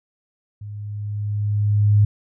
sine tone with level ramp, 103.83 Hz, G#2, in tune, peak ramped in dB -31 to -10 dBFS, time 0.61-2.05 s, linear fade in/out 5 ms, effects none

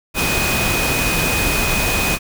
sine tone in noise, 2497 Hz, D#7, 6 cents sharp, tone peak -21 dBFS, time 0.14-2.19 s, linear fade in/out 50 ms, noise pink, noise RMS -19 dBFS, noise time 0.14-2.19 s, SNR -5 dB, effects none

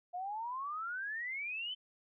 sine exponential sweep, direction up, 698.5 to 3101 Hz, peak -37 dBFS, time 0.13-1.75 s, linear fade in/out 20 ms, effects none

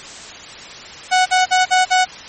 sawtooth tone bursts, 740 Hz, F#5, in tune, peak -7 dBFS, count 5, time 1.11-2.052 s, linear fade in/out 20 ms, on 150 ms, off 48 ms, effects white hiss -34 dBFS RMS until 2.28 s + MP3 32 kbps

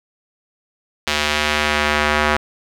square tone with band-pass filter sweep, 74.9 Hz, D2, 35 cents sharp, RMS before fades -18 dBFS, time 1.07-2.37 s, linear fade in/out 5 ms, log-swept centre 3300 to 1500 Hz, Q 0.95, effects none

